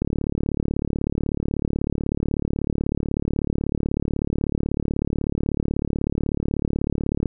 click train, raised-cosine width 3 ms, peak -10 dBFS, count 263, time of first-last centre 0.02-7.258 s, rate 36.2 Hz, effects none

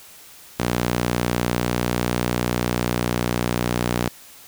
sawtooth tone with high-pass filter, 60.1 Hz, B1, 46 cents flat, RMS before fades -23 dBFS, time 0.59-4.09 s, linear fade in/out 5 ms, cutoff 150 Hz, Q 0.71, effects white hiss -45 dBFS RMS until 4.47 s

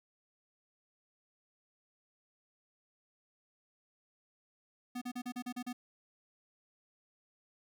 square tone bursts, 246.9 Hz, B3, in tune, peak -38 dBFS, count 8, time 4.95-5.73 s, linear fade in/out 10 ms, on 66 ms, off 36 ms, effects none

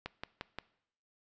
click train, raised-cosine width 0.3 ms, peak -22 dBFS, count 4, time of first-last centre 0.06-0.586 s, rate 5.7 Hz, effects noise-tail reverb RT60 0.7 s tail -20 dB re dry + resampled to 16000 Hz

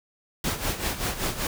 pink noise with tremolo, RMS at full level -26 dBFS, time 0.44-1.47 s, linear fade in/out 2 ms, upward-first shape sine, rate 5.2 Hz, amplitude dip 70%, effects none

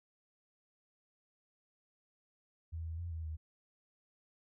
sine tone with pitch steps, 81.9 / 81.4 / 86 / 81.1 / 78.7 Hz, E2 / E2 / F2 / E2 / D#2, -11 / -21 / -26 / -28 / +20 cents, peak -38 dBFS, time 2.72-3.37 s, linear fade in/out 20 ms, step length 130 ms, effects none

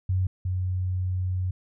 sine tone pair in turn, 93 / 91.98 Hz, F#2 / F#2, +9 / -10 cents, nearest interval unison, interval 19 cents, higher first, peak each -21 / -24 dBFS, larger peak first, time 0.09-0.27 / 0.45-1.51 s, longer second, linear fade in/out 5 ms, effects none

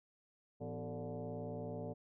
sine tone with frequency modulation, 168.3 Hz, E3, 36 cents sharp, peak -40 dBFS, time 0.6-1.94 s, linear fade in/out 20 ms, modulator 139 Hz, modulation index 3.6, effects none

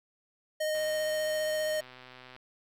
square tone with vibrato, 618 Hz, D#5, 12 cents flat, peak -29 dBFS, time 0.6-1.81 s, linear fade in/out 10 ms, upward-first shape sine, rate 15 Hz, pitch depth 10 cents each way
click train, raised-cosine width 0.3 ms, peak -33 dBFS, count 206, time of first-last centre 0.75-2.364 s, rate 127 Hz
effects 11-bit

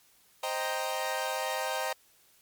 sawtooth chord, C minor seventh, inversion none, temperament equal, 523.3 / 622.3 / 784 / 932.3 Hz, C5 / Eb5 / G5 / Bb5, 0 / 0 / 0 / 0 cents, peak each -32 dBFS, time 0.43-1.93 s, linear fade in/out 5 ms, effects white hiss -63 dBFS RMS until 2.41 s + MP3 96 kbps

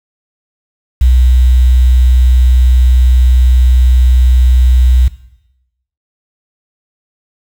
sine tone with quantisation, 62.5 Hz, B1, 21 cents sharp, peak -4 dBFS, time 1.01-5.08 s, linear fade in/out 5 ms, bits 5, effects noise-tail reverb RT60 0.9 s tail -17 dB re dry

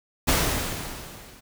pink noise with level ramp, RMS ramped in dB -19 to -49 dBFS, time 0.27-1.41 s, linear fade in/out 20 ms, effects none

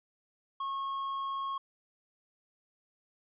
sine tone with hard clipping, 1091 Hz, C#6, 28 cents flat, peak -34 dBFS, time 0.6-1.58 s, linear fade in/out 5 ms, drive 4 dB, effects resampled to 8000 Hz

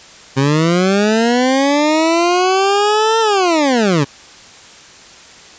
20% pulse linear two-way sweep, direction up then down, 131.8 to 454.2 to 131.8 Hz, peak -6 dBFS, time 0.36-4.05 s, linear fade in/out 20 ms, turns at 3.2 s, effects white hiss -39 dBFS RMS until 5.58 s + resampled to 16000 Hz

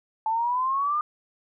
sine exponential sweep, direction up, 872 to 1224 Hz, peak -22 dBFS, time 0.26-1.01 s, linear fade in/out 2 ms, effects none

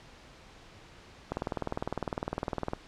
click train, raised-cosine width 1 ms, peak -17 dBFS, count 29, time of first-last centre 1.32-2.734 s, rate 19.8 Hz, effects pink hiss -53 dBFS RMS until 2.87 s + low-pass 5000 Hz 12 dB/octave

